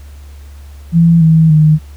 sine tone with pitch steps, 167.4 / 160.58 / 154.04 Hz, E3 / E3 / D#3, +27 / -45 / -17 cents, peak -4 dBFS, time 0.92-1.79 s, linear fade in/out 50 ms, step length 290 ms, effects added 71 Hz sine -30 dBFS peak until 1.96 s + pink hiss -46 dBFS RMS until 1.96 s

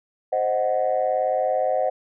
sine chord, C diminished, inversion none, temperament equal, 523.3 / 622.3 / 740 Hz, C5 / Eb5 / Gb5, 0 / 0 / 0 cents, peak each -23 dBFS, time 0.32-1.9 s, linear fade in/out 10 ms, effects tanh soft clip ceiling -12 dBFS

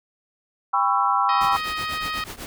sine chord, C# half-diminished seventh, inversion second, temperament just, 798.3 / 997.9 / 1108.7 / 1330.5 Hz, G5 / B5 / C#6 / E6, +31 / +18 / 0 / +16 cents, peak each -23 dBFS, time 0.73-1.57 s, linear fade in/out 10 ms
harmonic tone, 627 Hz, D#5, 13 cents sharp, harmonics 2 / 3 / 4 / 5 / 6 / 7 / 8, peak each -28 / -32 / -34 / -36 / -38 / -39 / -40 dBFS, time 1.29-2.24 s, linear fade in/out 2 ms
pink noise with tremolo, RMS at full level -33 dBFS, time 1.41-2.46 s, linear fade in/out 0 ms, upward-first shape triangle, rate 8.1 Hz, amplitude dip 90%
effects none

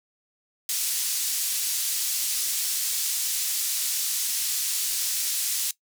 pink band-pass noise, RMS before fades -27 dBFS, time 0.69-5.71 s, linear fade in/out 2 ms, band 5500 to 16000 Hz, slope 12 dB/octave, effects noise-tail reverb RT60 0.1 s tail -19 dB re dry

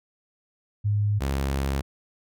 sine / sawtooth tone pair in turn, 103.6 / 68.31 Hz, G#2 / C#2, -4 / -25 cents, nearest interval perfect fifth, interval 721 cents, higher first, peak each -20 dBFS, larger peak neither, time 0.84-1.2 / 1.2-1.82 s, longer second, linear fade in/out 20 ms, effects none

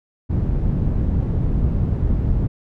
white low-pass noise, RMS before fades -19 dBFS, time 0.29-2.48 s, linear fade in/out 20 ms, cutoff 110 Hz, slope 12 dB/octave, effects none

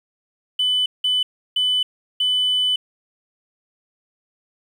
sine tone bursts at uneven times, 3000 Hz, F#7, 23 cents sharp, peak -15 dBFS, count 4, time 0.59-0.86 / 1.04-1.23 / 1.56-1.83 / 2.2-2.76 s, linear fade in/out 5 ms, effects tanh soft clip ceiling -13 dBFS + 8-bit

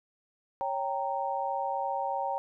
sine chord, G diminished, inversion second, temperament equal with one note detuned, 554.4 / 784 / 927 Hz, Db5 / G5 / Bb5, 0 / 0 / -10 cents, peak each -35 / -32 / -33 dBFS, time 0.61-2.38 s, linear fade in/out 0 ms, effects none

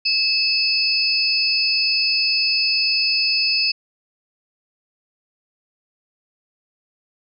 sine tone cluster, 2612 / 4461 / 5050 Hz, E7 / C#8 / D#8, -17 / +10 / +25 cents, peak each -22 / -22 / -19 dBFS, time 0.05-3.72 s, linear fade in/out 10 ms, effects none

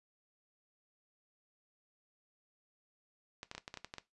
clicks, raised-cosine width 0.2 ms, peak -26 dBFS, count 10, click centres 3.431 / 3.514 / 3.55 / 3.58 / 3.679 / 3.741 / 3.773 / 3.846 / 3.939 / 3.983 s, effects noise-tail reverb RT60 0.2 s tail -17 dB re dry + resampled to 24000 Hz

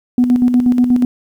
sine tone with tremolo, 246.9 Hz, B3, in tune, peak -6 dBFS, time 0.18-1.05 s, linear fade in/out 2 ms, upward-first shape square, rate 8.3 Hz, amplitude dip 55%, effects tanh soft clip ceiling -3 dBFS + 8-bit

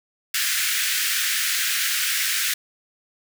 pink high-pass noise, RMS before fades -23 dBFS, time 0.34-2.54 s, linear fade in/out 5 ms, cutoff 1500 Hz, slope 48 dB/octave, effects none

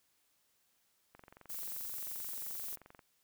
click train, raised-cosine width 0.5 ms, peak -39 dBFS, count 43, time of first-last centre 1.15-2.992 s, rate 22.8 Hz
violet noise, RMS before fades -42 dBFS, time 1.49-2.76 s, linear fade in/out 10 ms
effects white hiss -75 dBFS RMS until 3.23 s

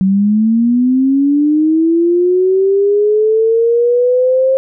sine linear sweep, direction up, 187.3 to 533 Hz, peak -8 dBFS, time 0.01-4.57 s, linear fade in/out 0 ms, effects none

